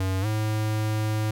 square tone with pitch glide, 94.6 to 108.04 Hz, F#2 to A2, +39 to -31 cents, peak -24 dBFS, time 0-1.31 s, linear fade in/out 5 ms, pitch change +230 cents, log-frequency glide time 0.21-0.26 s, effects none

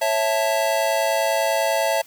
square chord, A major, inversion first, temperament just, 550 / 660 / 880 Hz, C#5 / E5 / A5, -14 / +2 / 0 cents, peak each -25 / -22 / -25 dBFS, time 0.01-2.02 s, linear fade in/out 10 ms, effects white hiss -49 dBFS RMS until 2.06 s

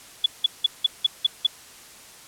sine tone bursts, 3430 Hz, A7, 45 cents flat, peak -14 dBFS, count 7, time 0.24-1.467 s, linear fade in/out 5 ms, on 21 ms, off 180 ms, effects white hiss -46 dBFS RMS until 2.27 s + low-pass 11000 Hz 12 dB/octave

